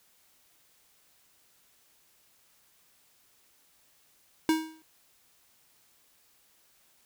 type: tone with exponential decay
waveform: square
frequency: 317.7 Hz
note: D#4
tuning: 36 cents sharp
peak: -20 dBFS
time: 4.49-4.82 s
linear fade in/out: 1 ms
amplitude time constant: 70 ms
effects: white hiss -65 dBFS RMS until 7.05 s